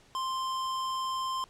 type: tone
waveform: square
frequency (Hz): 1046.5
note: C6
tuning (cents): 0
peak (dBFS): -31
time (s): 0.15-1.44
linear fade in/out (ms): 0
effects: pink hiss -60 dBFS RMS until 1.49 s + low-pass 8000 Hz 12 dB/octave